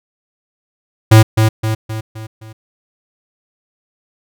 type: tone with echo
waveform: square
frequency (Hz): 110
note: A2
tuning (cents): 0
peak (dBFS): -3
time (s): 1.11-1.23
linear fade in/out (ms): 10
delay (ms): 260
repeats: 5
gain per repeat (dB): -6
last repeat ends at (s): 2.53
effects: none